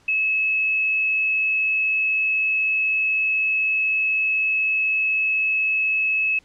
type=tone; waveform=sine; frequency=2588 Hz; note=E7; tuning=32 cents flat; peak=-18 dBFS; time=0.08-6.39 s; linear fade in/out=5 ms; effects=pink hiss -57 dBFS RMS until 6.44 s + low-pass 7000 Hz 12 dB/octave